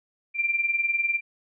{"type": "tone with tremolo", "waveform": "sine", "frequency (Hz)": 2367, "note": "D7", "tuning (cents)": 13, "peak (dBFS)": -19, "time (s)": [0.34, 1.21], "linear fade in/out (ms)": 50, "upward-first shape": "sine", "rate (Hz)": 20, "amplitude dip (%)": 70, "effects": []}